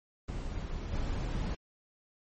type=noise with level steps; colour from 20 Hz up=brown; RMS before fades=-37 / -33 dBFS; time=0.28-1.55 s; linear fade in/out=5 ms; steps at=0.92 s; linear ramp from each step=5 ms; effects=MP3 32 kbps